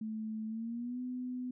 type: tone with pitch glide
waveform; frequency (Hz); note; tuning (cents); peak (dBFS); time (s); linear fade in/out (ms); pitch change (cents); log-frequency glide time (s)
sine; 218.4 to 250.9; A3 to B3; -13 to +28; -36; 0.01-1.51; 5; +241; 0.47-1
effects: none